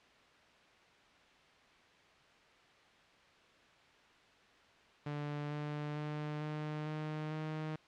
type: tone with pitch steps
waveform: sawtooth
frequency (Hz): 146.83 / 148.54 / 150.26 / 152.01 / 153.77 / 155.56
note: D3 / D3 / D3 / D#3 / D#3 / D#3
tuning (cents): 0 / +20 / +40 / -40 / -20 / 0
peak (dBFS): -34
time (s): 5.06-7.76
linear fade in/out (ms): 5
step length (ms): 450
effects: white hiss -63 dBFS RMS until 7.87 s + low-pass 3000 Hz 12 dB/octave

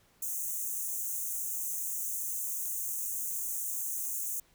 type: high-pass noise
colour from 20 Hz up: white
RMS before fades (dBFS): -35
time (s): 0.22-4.4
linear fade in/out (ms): 5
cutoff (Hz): 6100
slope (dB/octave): 96
effects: pink hiss -66 dBFS RMS until 4.54 s

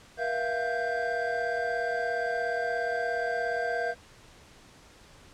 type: tone cluster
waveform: triangle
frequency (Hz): 478.1 / 665 / 702 / 1574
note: A#4 / E5 / F5 / G6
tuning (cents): +44 / +15 / +9 / +7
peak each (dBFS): -31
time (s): 0.17-3.95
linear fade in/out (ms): 50
effects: pink hiss -54 dBFS RMS until 5.33 s + low-pass 8000 Hz 12 dB/octave

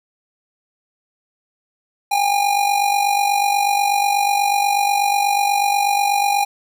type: tone with amplitude modulation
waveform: square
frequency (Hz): 810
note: G#5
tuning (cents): -43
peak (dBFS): -13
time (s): 2.11-6.45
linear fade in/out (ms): 10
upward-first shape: sine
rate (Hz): 48.2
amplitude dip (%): 60
effects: none

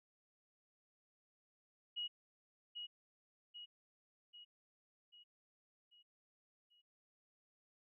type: tone with echo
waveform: sine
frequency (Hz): 2900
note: F#7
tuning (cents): -35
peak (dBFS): -39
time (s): 1.96-2.08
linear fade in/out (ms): 20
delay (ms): 790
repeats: 6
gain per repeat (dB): -5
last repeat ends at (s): 6.82
effects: none

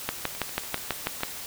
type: two click trains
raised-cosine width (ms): 0.3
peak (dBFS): -9 / -23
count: 8 / 7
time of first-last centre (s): 0.09-1.234 / 0.35-1.207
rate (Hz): 6.12 / 7
effects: white hiss -38 dBFS RMS until 1.46 s

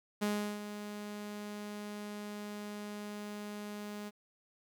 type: tone with ADSR envelope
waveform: sawtooth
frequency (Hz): 207.7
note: G#3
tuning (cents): 0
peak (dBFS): -26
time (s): 0.21-4.11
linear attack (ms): 17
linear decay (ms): 360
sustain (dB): -11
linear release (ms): 34
effects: 11-bit

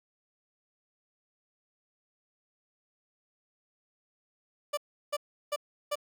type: tone bursts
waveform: 30% pulse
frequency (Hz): 587.3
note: D5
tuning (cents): 0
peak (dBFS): -26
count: 4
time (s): 4.73-5.956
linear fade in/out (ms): 10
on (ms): 44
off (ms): 350
effects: none

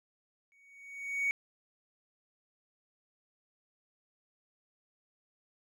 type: tone with exponential growth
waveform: triangle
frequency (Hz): 2238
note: C#7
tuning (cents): +16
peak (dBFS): -23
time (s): 0.52-1.31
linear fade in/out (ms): 0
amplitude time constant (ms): 170
effects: tanh soft clip ceiling -23 dBFS

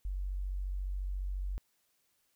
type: tone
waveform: sine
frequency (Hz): 47.17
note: F#1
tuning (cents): +34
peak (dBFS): -33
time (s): 0.05-1.58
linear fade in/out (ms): 0
effects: white hiss -75 dBFS RMS until 2.35 s

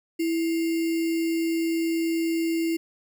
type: tone with sample-and-hold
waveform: sine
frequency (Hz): 329.6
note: E4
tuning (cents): 0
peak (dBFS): -22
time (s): 0.19-2.77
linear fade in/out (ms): 10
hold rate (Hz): 2450
effects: none

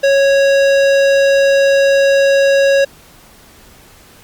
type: tone with hard clipping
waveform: sine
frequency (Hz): 552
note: C#5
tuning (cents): -7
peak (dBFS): -10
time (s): 0.03-2.85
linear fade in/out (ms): 10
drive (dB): 16
effects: pink hiss -43 dBFS RMS until 4.23 s + Opus 48 kbps

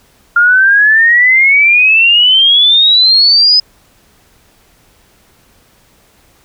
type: exponential sweep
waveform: sine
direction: up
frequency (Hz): 1396.9 to 5070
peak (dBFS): -4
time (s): 0.36-3.6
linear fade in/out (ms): 5
effects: pink hiss -49 dBFS RMS until 6.44 s

